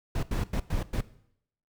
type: noise bursts at uneven times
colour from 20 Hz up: brown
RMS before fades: -28 dBFS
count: 5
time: 0.15-0.23 / 0.31-0.44 / 0.53-0.6 / 0.7-0.83 / 0.93-1.01 s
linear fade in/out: 5 ms
effects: noise-tail reverb RT60 0.7 s tail -17 dB re dry